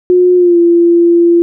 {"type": "tone with pitch glide", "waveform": "sine", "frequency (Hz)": [360.5, 342.2], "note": ["F#4", "F4"], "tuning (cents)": [-45, -35], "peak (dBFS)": -4, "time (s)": [0.1, 1.42], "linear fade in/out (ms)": 0, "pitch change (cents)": -90, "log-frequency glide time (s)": [0.36, 0.58], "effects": []}